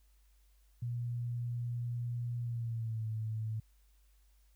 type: tone with pitch glide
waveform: sine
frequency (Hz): 120 to 110.04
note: B2 to A2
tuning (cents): -49 to +1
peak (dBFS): -34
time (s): 0.82-3.6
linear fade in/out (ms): 5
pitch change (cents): -150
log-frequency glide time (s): 2.4-3.07
effects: added 50 Hz sine -63 dBFS peak until 4.55 s + white hiss -75 dBFS RMS until 4.55 s